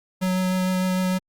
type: tone with vibrato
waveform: square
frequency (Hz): 185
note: F#3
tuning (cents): 0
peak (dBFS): -21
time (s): 0.21-1.19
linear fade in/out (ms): 20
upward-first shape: sine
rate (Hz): 6.6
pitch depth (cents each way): 9
effects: Opus 48 kbps